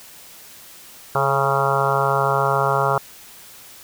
harmonic tone with a mistuned harmonic, 137.4 Hz, C#3, 15 cents flat, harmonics 1 / 3 / 4 / 5 / 6 / 7 / 8 / 9 / 10, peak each -25 / -25 / -25 / -25 / -25 / -25 / -25 / -25 / -25 dBFS, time 1.15-2.98 s, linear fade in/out 2 ms, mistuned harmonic 3, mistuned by +31 cents, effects white hiss -43 dBFS RMS until 3.83 s

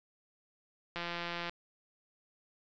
click train, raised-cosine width 0.3 ms, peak -22 dBFS, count 93, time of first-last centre 0.96-1.495 s, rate 172 Hz, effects resampled to 16000 Hz

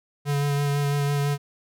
square tone with vibrato, 143.1 Hz, D3, 45 cents flat, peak -22 dBFS, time 0.25-1.38 s, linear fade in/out 50 ms, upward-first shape sine, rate 6 Hz, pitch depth 16 cents each way, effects none

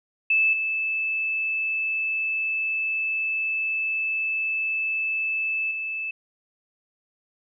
sine tone with level steps, 2624 Hz, E7, 9 cents flat, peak -17 / -23 / -27 dBFS, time 0.3-6.11 s, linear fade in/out 5 ms, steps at 0.53 / 5.71 s, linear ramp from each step 2 ms, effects none

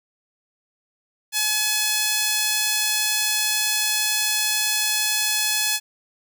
sawtooth tone with high-pass filter, 851 Hz, G#5, 42 cents sharp, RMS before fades -22 dBFS, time 1.32-5.8 s, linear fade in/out 50 ms, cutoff 3100 Hz, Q 0.64, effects none

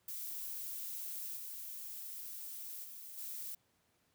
violet noise with level steps, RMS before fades -43 / -46 / -50 / -44 dBFS, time 0.08-3.55 s, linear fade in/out 5 ms, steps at 1.36 / 2.83 / 3.17 s, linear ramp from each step 20 ms, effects pink hiss -75 dBFS RMS until 4.14 s + high-pass 80 Hz 12 dB/octave

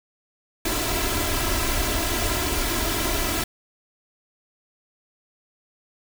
pink noise with comb filter, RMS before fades -24 dBFS, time 0.65-3.44 s, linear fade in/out 5 ms, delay 3 ms, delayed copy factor +0.8, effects none

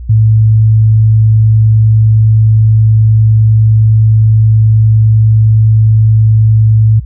sine tone, 109.7 Hz, A2, 5 cents flat, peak -3 dBFS, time 0.09-7 s, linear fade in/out 10 ms, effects added 60 Hz sine -21 dBFS peak until 7.05 s

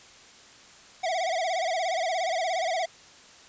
square tone with vibrato, 698.5 Hz, F5, in tune, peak -26 dBFS, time 1.03-2.86 s, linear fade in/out 10 ms, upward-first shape sine, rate 17 Hz, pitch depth 150 cents each way, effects white hiss -51 dBFS RMS until 3.48 s + resampled to 16000 Hz

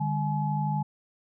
sine tone cluster, 149.4 / 201.7 / 850 Hz, D3 / G3 / G#5, +30 / +50 / +40 cents, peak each -27 / -33 / -30 dBFS, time 0-0.83 s, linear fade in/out 10 ms, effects none

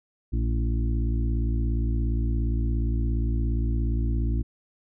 harmonic tone with a mistuned harmonic, 57.2 Hz, A#1, 32 cents flat, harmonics 1 / 2 / 4 / 5 / 6, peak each -23 / -29 / -35 / -37 / -39 dBFS, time 0.32-4.43 s, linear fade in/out 20 ms, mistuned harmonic 6, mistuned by -25 cents, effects none

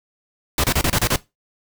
pink noise bursts, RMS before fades -18 dBFS, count 7, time 0.58-1.16 s, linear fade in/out 2 ms, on 58 ms, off 29 ms, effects noise-tail reverb RT60 0.2 s tail -18 dB re dry

